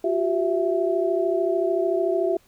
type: tone cluster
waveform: sine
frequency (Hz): 353.6 / 387.1 / 663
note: F4 / G4 / E5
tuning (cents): +22 / -22 / +10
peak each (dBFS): -24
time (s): 0.04-2.37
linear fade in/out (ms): 5
effects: pink hiss -59 dBFS RMS until 2.47 s